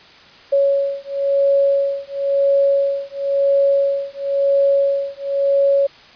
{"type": "beating tone pair", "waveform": "sine", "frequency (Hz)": [556, 556.97], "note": ["C#5", "C#5"], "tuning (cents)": [5, 8], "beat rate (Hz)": 0.97, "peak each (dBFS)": -17, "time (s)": [0.52, 5.87], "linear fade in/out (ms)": 10, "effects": ["white hiss -44 dBFS RMS until 6.15 s", "resampled to 11025 Hz"]}